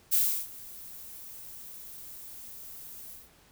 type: noise with ADSR envelope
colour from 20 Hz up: violet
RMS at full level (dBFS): -23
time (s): 0.11-3.3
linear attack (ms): 26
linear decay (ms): 330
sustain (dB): -22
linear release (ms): 180
effects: pink hiss -60 dBFS RMS until 3.51 s